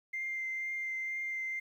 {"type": "tone with vibrato", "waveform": "sine", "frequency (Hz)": 2093, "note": "C7", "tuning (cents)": 0, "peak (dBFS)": -33, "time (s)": [0.13, 1.6], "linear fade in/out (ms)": 10, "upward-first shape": "triangle", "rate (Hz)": 2.1, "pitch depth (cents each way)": 13, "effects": ["tanh soft clip ceiling -29 dBFS", "11-bit"]}